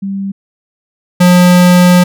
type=tone pair in turn; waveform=sine / square; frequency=196 / 178.72 Hz; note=G3 / F3; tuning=0 / +40 cents; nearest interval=major second; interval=160 cents; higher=first; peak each=-15 / -4 dBFS; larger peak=second; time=0.02-0.32 / 1.2-2.04 s; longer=second; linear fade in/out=10 ms; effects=none